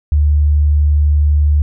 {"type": "tone", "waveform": "sine", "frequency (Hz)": 74, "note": "D2", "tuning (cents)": 14, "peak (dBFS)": -8, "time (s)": [0.12, 1.62], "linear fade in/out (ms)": 0, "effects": []}